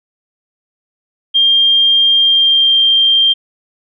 sine tone with pitch glide, 3200 to 3178 Hz, G7 to G7, +35 to +23 cents, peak -7 dBFS, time 1.34-3.34 s, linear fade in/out 20 ms, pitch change -12 cents, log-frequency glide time 2.16-2.8 s, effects none

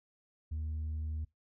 sine tone with tanh clipping, 77.78 Hz, D#2, in tune, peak -35 dBFS, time 0.51-1.25 s, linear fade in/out 10 ms, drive 2 dB, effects noise-tail reverb RT60 0.2 s tail -24 dB re dry

